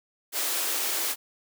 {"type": "high-pass noise", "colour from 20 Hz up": "white", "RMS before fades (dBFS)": -28, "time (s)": [0.32, 1.16], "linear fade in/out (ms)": 50, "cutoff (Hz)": 280, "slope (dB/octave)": 96, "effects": []}